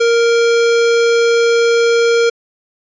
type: tone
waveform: square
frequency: 466.2 Hz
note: A#4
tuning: in tune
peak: -10 dBFS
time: 0-2.3 s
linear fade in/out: 10 ms
effects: resampled to 16000 Hz